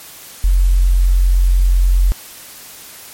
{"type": "tone", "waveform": "sine", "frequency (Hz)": 45, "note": "F#1", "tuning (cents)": -47, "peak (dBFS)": -8, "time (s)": [0.44, 2.12], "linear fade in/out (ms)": 0, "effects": ["white hiss -36 dBFS RMS until 3.13 s", "MP3 64 kbps"]}